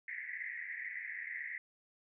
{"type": "band-pass noise", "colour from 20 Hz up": "white", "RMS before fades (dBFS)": -43, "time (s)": [0.08, 1.58], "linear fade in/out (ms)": 2, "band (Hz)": [1800, 2100], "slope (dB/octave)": 96, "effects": []}